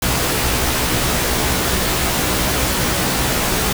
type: noise with comb filter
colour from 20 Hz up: pink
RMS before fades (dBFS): -18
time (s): 0.02-3.73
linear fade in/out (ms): 5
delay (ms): 16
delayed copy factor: +0.75
effects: none